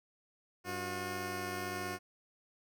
10% pulse tone pair together, 95.4 / 360.2 Hz, G2 / F#4, -47 / -46 cents, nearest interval octave + major seventh, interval 2301 cents, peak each -34 / -30 dBFS, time 0.64-1.99 s, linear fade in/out 50 ms, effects none

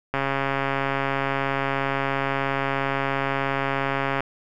click train, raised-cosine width 0.5 ms, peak -9 dBFS, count 558, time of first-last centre 0.14-4.206 s, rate 137 Hz, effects none

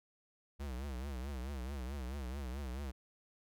square tone with vibrato, 66.5 Hz, C2, 29 cents sharp, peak -40 dBFS, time 0.59-2.92 s, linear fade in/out 20 ms, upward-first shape triangle, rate 4.6 Hz, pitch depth 180 cents each way, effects none

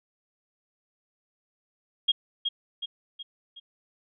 sine tone with echo, 3259 Hz, G#7, 33 cents flat, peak -18 dBFS, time 2.08-2.12 s, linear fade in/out 10 ms, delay 370 ms, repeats 4, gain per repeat -6 dB, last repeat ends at 3.6 s, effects none

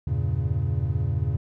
triangle chord, E diminished seventh, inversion none, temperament equal with one note detuned, 82.41 / 98 / 116.07 / 138.59 Hz, E2 / G2 / Bb2 / Db3, 0 / 0 / -7 / 0 cents, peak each -26 dBFS, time 0.07-1.37 s, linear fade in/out 5 ms, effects none

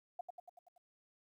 sine tone with echo, 711 Hz, F5, 31 cents sharp, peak -38 dBFS, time 0.19-0.21 s, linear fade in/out 5 ms, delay 95 ms, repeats 6, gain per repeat -4 dB, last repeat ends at 0.78 s, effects 13-bit

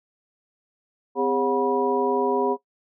sine tone cluster, 256.2 / 404.9 / 544 / 726 / 972 Hz, C4 / G#4 / C#5 / F#5 / B5, -36 / -44 / -33 / -33 / -28 cents, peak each -28 / -23 / -29 / -29 / -26 dBFS, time 1.15-2.57 s, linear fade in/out 50 ms, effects noise-tail reverb RT60 0.1 s tail -18 dB re dry

